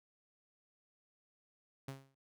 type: tone with exponential decay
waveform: sawtooth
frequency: 135.4 Hz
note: C#3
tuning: 40 cents flat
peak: -37 dBFS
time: 1.88-2.15 s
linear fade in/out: 5 ms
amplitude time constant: 58 ms
effects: none